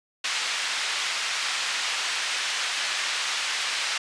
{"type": "band-pass noise", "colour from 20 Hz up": "pink", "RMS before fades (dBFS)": -28, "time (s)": [0.24, 3.98], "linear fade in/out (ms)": 5, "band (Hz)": [1700, 5500], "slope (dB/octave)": 12, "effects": ["resampled to 22050 Hz"]}